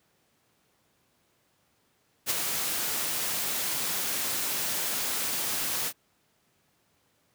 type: noise with ADSR envelope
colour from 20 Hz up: white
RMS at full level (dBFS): -25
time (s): 2.26-5.93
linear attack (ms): 46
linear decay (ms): 15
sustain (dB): -5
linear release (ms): 61
effects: pink hiss -69 dBFS RMS until 7.34 s + high-pass 100 Hz 12 dB/octave